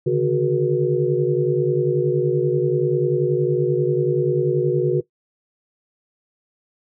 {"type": "tone cluster", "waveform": "sine", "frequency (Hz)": [139.7, 150.1, 366, 417.9, 477.4], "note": ["C#3", "D3", "F#4", "G#4", "A#4"], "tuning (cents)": [14, 38, -19, 11, 41], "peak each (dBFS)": [-23, -26, -18, -26, -24], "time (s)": [0.06, 5.01], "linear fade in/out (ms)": 10, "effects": ["noise-tail reverb RT60 0.1 s tail -17 dB re dry"]}